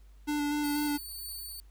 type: tone with vibrato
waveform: square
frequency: 293.7 Hz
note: D4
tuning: in tune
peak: -29 dBFS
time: 0.27-0.98 s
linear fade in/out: 20 ms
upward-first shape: square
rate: 4.1 Hz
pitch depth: 14 cents each way
type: tone with tremolo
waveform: 5% pulse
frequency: 4495 Hz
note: C#8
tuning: 23 cents sharp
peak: -31 dBFS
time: 0.64-1.6 s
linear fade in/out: 0 ms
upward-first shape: triangle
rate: 1.9 Hz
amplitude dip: 30%
effects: added 50 Hz sine -51 dBFS peak until 1.7 s + pink hiss -69 dBFS RMS until 1.7 s